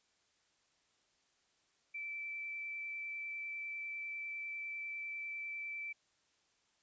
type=tone with vibrato; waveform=sine; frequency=2327 Hz; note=D7; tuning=17 cents flat; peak=-40 dBFS; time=1.94-5.93 s; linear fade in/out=10 ms; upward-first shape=sine; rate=10 Hz; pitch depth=8 cents each way; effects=white hiss -75 dBFS RMS until 6.82 s + resampled to 16000 Hz